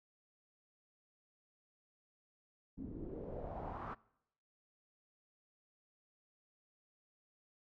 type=noise with low-pass filter sweep; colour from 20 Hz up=pink; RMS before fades=-45 dBFS; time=2.77-3.95 s; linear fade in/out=20 ms; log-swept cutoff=240 to 1300 Hz; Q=3.1; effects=noise-tail reverb RT60 0.8 s tail -23 dB re dry